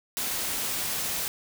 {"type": "noise", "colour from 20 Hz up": "white", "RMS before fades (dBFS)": -30, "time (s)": [0.17, 1.28], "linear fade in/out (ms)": 0, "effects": []}